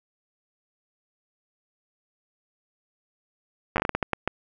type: slowing click train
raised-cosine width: 0.5 ms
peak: -8 dBFS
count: 11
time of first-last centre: 3.76-4.276 s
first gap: 9 ms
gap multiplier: 1.36
effects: none